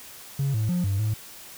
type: tone with pitch steps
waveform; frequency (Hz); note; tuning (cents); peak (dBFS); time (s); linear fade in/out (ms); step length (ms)
triangle; 138.3 / 109.1 / 177.5 / 97.9 / 107.8; C#3 / A2 / F3 / G2 / A2; -4 / -14 / +28 / -2 / -35; -19; 0.39-1.14; 5; 150
effects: tanh soft clip ceiling -17 dBFS + white hiss -44 dBFS RMS until 1.57 s